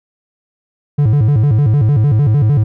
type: tone with vibrato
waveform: triangle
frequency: 125.2 Hz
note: B2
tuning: 24 cents sharp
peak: -6 dBFS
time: 0.98-2.64 s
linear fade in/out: 10 ms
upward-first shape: square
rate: 6.6 Hz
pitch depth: 260 cents each way
effects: none